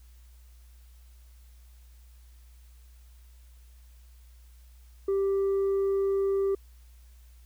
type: tone with tanh clipping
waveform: triangle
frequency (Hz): 392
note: G4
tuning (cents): 0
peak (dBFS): -24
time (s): 5.08-6.55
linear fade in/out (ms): 5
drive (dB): 7
effects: added 60 Hz sine -50 dBFS peak until 7.45 s + white hiss -65 dBFS RMS until 7.45 s